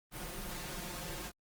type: noise with comb filter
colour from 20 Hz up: pink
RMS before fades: -42 dBFS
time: 0.11-1.32 s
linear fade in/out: 50 ms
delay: 5.6 ms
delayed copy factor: +0.8
effects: Opus 24 kbps